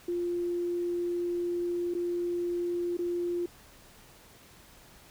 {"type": "tone with dropouts", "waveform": "sine", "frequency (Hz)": 349.2, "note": "F4", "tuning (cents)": 0, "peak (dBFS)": -28, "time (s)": [0.08, 3.46], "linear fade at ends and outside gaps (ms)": 5, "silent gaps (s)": [[1.94, 1.949], [2.97, 2.989]], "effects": ["pink hiss -55 dBFS RMS until 5.1 s"]}